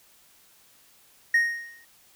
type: tone with exponential decay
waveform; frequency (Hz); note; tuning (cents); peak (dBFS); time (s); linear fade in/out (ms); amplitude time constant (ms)
triangle; 1864.7; A#6; 0; -13; 1.34-1.85; 5; 110
effects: tanh soft clip ceiling -10 dBFS + white hiss -58 dBFS RMS until 2.15 s